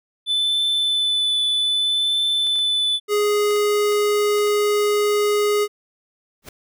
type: tone with vibrato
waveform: triangle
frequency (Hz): 3505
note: A7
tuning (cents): -7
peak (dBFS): -16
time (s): 0.26-3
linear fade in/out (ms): 50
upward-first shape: triangle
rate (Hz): 0.63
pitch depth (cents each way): 14
type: clicks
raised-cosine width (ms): 0.2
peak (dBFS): -23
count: 8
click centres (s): 2.469 / 2.558 / 2.59 / 3.509 / 3.563 / 3.923 / 4.384 / 4.473
type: tone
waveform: square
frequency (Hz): 415.3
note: G#4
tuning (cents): 0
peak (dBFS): -17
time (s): 3.08-5.68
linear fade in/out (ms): 50
type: noise with exponential growth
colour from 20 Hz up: pink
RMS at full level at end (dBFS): -31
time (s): 6.42-6.49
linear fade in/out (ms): 5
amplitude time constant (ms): 15
effects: none